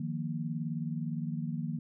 sine chord, Eb suspended second, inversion none, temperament just, 155.56 / 175.01 / 233.3 Hz, Eb3 / F3 / Bb3, 0 / +4 / +2 cents, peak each -35 / -38 / -37 dBFS, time 0-1.79 s, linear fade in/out 5 ms, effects none

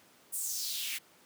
white noise with high-pass filter sweep, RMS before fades -36 dBFS, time 0.32-0.99 s, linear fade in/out 20 ms, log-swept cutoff 9700 to 2100 Hz, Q 3.2, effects pink hiss -61 dBFS RMS until 1.25 s + high-pass 200 Hz 12 dB/octave

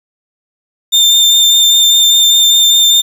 35% pulse tone with vibrato, 3600 Hz, A7, 39 cents sharp, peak -4 dBFS, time 0.92-3.02 s, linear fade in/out 20 ms, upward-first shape sine, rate 5 Hz, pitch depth 10 cents each way, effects resampled to 32000 Hz + 7-bit

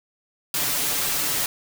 white noise with comb filter, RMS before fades -24 dBFS, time 0.54-1.46 s, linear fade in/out 2 ms, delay 6.9 ms, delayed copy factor +0.65, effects none

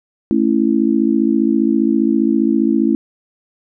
sine chord, A major, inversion none, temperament just, 220 / 275 / 330 Hz, A3 / C#4 / E4, 0 / -14 / +2 cents, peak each -16 dBFS, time 0.31-2.95 s, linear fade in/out 0 ms, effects none

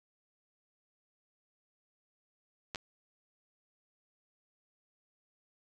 clicks, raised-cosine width 0.2 ms, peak -21 dBFS, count 2, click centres 2.748 / 2.758 s, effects none

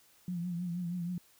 sine tone with vibrato, 175.2 Hz, F3, 6 cents sharp, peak -33 dBFS, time 0.28-1.18 s, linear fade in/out 2 ms, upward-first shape triangle, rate 6.3 Hz, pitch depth 74 cents each way, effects white hiss -64 dBFS RMS until 1.39 s

